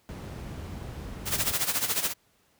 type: noise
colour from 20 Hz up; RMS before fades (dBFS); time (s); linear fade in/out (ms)
brown; -35; 0.09-1.52; 0
type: noise with tremolo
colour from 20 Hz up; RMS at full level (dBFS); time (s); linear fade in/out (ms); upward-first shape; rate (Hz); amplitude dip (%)
white; -25; 1.25-2.14; 50; sine; 14; 75
effects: pink hiss -66 dBFS RMS until 2.59 s + high-pass 60 Hz 12 dB/octave